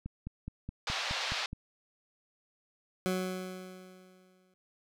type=click train; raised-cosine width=5 ms; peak=-26 dBFS; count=8; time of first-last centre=0.06-1.531 s; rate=4.76 Hz
type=band-pass noise; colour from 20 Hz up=white; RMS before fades=-35 dBFS; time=0.87-1.46 s; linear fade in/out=2 ms; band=570 to 4600 Hz; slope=24 dB/octave
type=tone with exponential decay; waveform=20% pulse; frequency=185 Hz; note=F#3; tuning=in tune; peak=-23 dBFS; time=3.06-4.54 s; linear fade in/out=0 ms; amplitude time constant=320 ms
effects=none